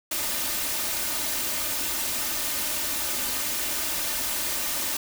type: noise with comb filter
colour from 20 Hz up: white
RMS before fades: -28 dBFS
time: 0.11-4.97 s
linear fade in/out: 5 ms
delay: 3.3 ms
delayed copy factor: +0.55
effects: none